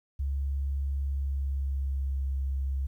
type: tone with pitch glide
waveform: sine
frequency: 69.1 to 67.48 Hz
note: C#2 to C#2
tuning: -5 to -46 cents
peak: -27 dBFS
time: 0.19-2.87 s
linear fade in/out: 10 ms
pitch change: -41 cents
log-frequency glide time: 1-2.31 s
effects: 11-bit